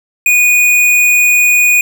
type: tone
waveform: square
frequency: 2465 Hz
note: D#7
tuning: 17 cents flat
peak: -7 dBFS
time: 0.26-1.81 s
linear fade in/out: 2 ms
effects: none